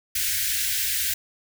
white band-stop noise, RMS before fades -25 dBFS, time 0.15-1.14 s, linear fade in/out 5 ms, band 110 to 1500 Hz, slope 96 dB/octave, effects none

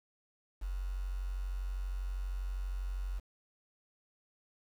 sine tone with quantisation, 46.25 Hz, F#1, in tune, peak -34 dBFS, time 0.61-3.2 s, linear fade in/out 20 ms, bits 9, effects none

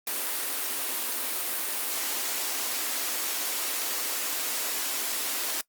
white high-pass noise, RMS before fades -30 dBFS, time 0.07-5.61 s, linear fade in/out 2 ms, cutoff 240 Hz, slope 96 dB/octave, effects noise-tail reverb RT60 0.1 s tail -20 dB re dry + Opus 32 kbps

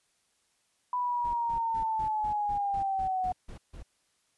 sine linear sweep, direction down, 993 to 732 Hz, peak -27 dBFS, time 0.93-3.32 s, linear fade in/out 2 ms
brown noise bursts, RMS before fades -43 dBFS, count 11, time 1.24-3.829 s, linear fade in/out 10 ms, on 99 ms, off 150 ms
effects white hiss -72 dBFS RMS until 4.37 s + resampled to 24000 Hz

